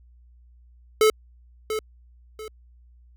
square tone with echo, 433.4 Hz, A4, 26 cents flat, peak -15 dBFS, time 1.01-1.1 s, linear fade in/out 2 ms, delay 690 ms, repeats 2, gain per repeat -10 dB, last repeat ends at 2.48 s, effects added 60 Hz sine -50 dBFS peak until 3.16 s

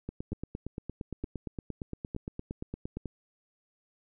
two click trains, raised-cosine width 3 ms, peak -23 / -23 dBFS, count 26 / 4, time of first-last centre 0.09-2.97 / 0.33-3.057 s, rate 8.68 / 1.1 Hz, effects none

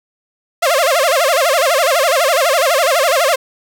sawtooth tone with vibrato, 606 Hz, D#5, 46 cents flat, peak -7 dBFS, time 0.62-3.36 s, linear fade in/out 10 ms, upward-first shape sine, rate 12 Hz, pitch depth 260 cents each way, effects none

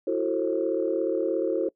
sine chord, F# half-diminished seventh, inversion third, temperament just, 333 / 370 / 444 / 532.8 Hz, E4 / F#4 / A4 / C5, +18 / 0 / +16 / +31 cents, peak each -28 dBFS, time 0.07-1.69 s, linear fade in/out 5 ms, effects noise-tail reverb RT60 0.1 s tail -23 dB re dry + tanh soft clip ceiling -13 dBFS

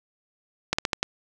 slowing click train, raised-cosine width 0.2 ms, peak -5 dBFS, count 5, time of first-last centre 0.73-1.03 s, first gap 55 ms, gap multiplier 1.21, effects none

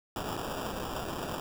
violet noise with sample-and-hold, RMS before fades -36 dBFS, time 0.16-1.4 s, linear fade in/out 2 ms, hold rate 2100 Hz, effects none

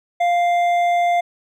sine tone with hard clipping, 698.5 Hz, F5, in tune, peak -16 dBFS, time 0.2-1.21 s, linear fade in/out 10 ms, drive 7 dB, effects none

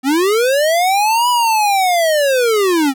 square linear two-way sweep, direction up then down, 251.5 to 990 to 256.9 Hz, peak -12 dBFS, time 0.03-2.94 s, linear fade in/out 50 ms, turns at 1.29 s, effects none

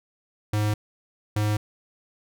square tone pair in turn, 105.5 / 105.5 Hz, G#2 / G#2, +28 / +28 cents, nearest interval unison, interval 0 cents, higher neither, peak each -22 dBFS, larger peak neither, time 0.53-0.74 / 1.36-1.57 s, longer neither, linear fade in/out 5 ms, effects none

